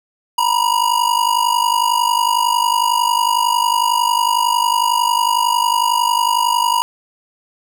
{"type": "ring-modulated tone", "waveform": "square", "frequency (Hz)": 961, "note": "B5", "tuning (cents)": -48, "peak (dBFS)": -11, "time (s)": [0.38, 6.82], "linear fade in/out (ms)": 0, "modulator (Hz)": 25.5, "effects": []}